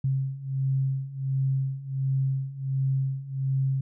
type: beating tone pair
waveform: sine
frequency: 133.5 / 134.9 Hz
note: C3 / C#3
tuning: +35 / -47 cents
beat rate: 1.4 Hz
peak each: -29 / -26 dBFS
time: 0.04-3.81 s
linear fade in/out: 5 ms
effects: none